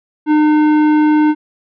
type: tone with tanh clipping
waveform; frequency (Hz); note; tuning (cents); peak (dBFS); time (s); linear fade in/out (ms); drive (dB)
triangle; 303.7; D#4; -42; -10; 0.26-1.35; 50; 17
effects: none